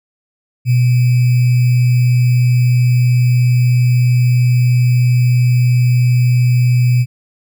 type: tone with sample-and-hold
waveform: sine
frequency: 123.47 Hz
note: B2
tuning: in tune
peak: -8 dBFS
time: 0.65-7.06 s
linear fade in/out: 50 ms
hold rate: 2450 Hz
effects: none